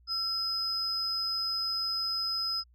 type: tone pair together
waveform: sine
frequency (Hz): 1337 / 5057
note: E6 / D#8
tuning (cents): +24 / +27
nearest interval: octave + major seventh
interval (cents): 2303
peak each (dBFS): -39 / -28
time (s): 0.07-2.64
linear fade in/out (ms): 50
effects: tanh soft clip ceiling -24 dBFS + added 60 Hz sine -58 dBFS peak until 2.74 s